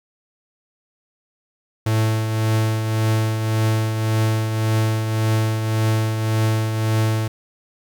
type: tone with tremolo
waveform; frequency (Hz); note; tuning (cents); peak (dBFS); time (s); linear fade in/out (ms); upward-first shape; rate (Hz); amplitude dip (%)
45% pulse; 110; A2; 0; -15; 1.86-7.28; 5; triangle; 1.8; 50
effects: 9-bit